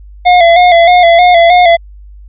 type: tone with vibrato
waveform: square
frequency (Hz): 697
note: F5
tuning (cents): -4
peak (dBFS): -3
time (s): 0.25-1.77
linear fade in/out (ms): 20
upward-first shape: square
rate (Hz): 3.2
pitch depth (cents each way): 50
effects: added 50 Hz sine -30 dBFS peak until 2.28 s + resampled to 8000 Hz